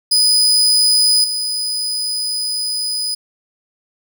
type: tone with level steps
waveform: 35% pulse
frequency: 4978 Hz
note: D#8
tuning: in tune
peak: -9 / -17 dBFS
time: 0.11-3.15 s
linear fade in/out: 10 ms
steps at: 1.24 s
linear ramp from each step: 2 ms
effects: none